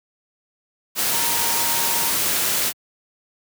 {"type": "tone in noise", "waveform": "sine", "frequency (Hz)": 932.3, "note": "A#5", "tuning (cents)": 0, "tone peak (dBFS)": -29, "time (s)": [1.1, 2.13], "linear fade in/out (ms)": 50, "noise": "white", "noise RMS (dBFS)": -21, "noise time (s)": [0.95, 2.73], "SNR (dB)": -11, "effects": ["high-pass 100 Hz 12 dB/octave"]}